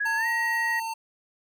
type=tone with pitch glide; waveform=sine; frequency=1669 to 1895.2 Hz; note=G#6 to A#6; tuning=+8 to +28 cents; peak=-24 dBFS; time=0-0.8 s; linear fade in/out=10 ms; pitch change=+220 cents; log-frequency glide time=0.16-0.26 s
type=tone; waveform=square; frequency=902 Hz; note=A5; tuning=43 cents sharp; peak=-30 dBFS; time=0.05-0.94 s; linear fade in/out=10 ms
effects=none